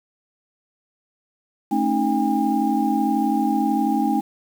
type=tone cluster; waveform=sine; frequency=219.2 / 272 / 310.4 / 807 Hz; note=A3 / C#4 / D#4 / G#5; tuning=-6 / -33 / -4 / -50 cents; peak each=-23 dBFS; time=1.71-4.21 s; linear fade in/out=10 ms; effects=7-bit